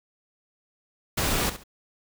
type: noise with echo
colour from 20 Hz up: pink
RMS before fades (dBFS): -25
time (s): 1.17-1.5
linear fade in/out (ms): 10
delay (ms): 69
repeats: 2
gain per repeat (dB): -12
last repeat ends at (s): 1.638
effects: none